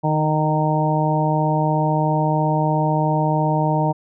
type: harmonic tone with a mistuned harmonic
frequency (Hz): 154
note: D#3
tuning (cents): -17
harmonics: 1 / 2 / 3 / 4 / 5 / 6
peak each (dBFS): -19 / -25 / -29 / -24 / -25 / -23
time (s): 0.03-3.93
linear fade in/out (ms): 20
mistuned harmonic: 2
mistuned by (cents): +17
effects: none